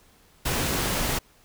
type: noise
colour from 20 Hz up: pink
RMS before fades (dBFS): -26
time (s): 0.45-1.19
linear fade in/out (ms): 10
effects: pink hiss -58 dBFS RMS until 1.44 s